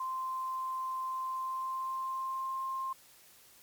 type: tone with pitch glide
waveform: sine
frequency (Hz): 1042 to 1058.4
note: C6 to C6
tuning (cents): -7 to +20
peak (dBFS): -33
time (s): 0-2.93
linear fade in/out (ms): 5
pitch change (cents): +27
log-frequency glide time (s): 1.25-2.63
effects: white hiss -59 dBFS RMS until 3.62 s + MP3 96 kbps